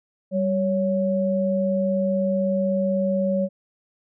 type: tone pair together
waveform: sine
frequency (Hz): 194.34 / 558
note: G3 / C#5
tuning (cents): -15 / +11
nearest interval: octave + tritone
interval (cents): 1826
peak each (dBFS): -22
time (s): 0.31-3.49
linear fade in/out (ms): 50
effects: none